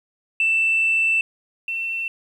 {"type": "tone pair in turn", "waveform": "sine", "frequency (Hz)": [2663, 2694], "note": ["E7", "E7"], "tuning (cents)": [17, 37], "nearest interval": "unison", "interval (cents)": 20, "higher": "second", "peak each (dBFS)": [-15, -23], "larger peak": "first", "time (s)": [[0.4, 1.21], [1.68, 2.08]], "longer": "first", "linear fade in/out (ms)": 2, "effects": ["tanh soft clip ceiling -12 dBFS", "9-bit"]}